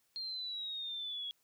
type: exponential sweep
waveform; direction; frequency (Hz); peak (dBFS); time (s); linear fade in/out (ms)
sine; down; 4226 to 3322; -38; 0.16-1.31; 0
effects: white hiss -75 dBFS RMS until 1.43 s